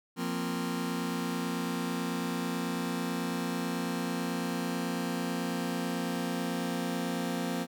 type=chord; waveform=sawtooth; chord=F suspended fourth; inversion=none; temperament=just; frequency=174.61 / 232.8 / 261.9 Hz; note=F3 / Bb3 / C4; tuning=0 / -2 / +2 cents; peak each=-31 dBFS; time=0.16-7.67 s; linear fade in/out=50 ms; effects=none